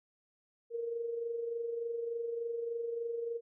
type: tone with amplitude modulation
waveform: sine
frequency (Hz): 466.2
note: A#4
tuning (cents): 0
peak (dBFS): -32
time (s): 0.7-3.41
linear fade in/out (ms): 50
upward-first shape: sine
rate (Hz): 23.4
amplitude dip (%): 50
effects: none